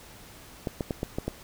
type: clicks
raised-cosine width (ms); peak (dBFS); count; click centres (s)
2; -15; 6; 0.672 / 0.808 / 0.908 / 1.031 / 1.185 / 1.28
effects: pink hiss -49 dBFS RMS until 1.43 s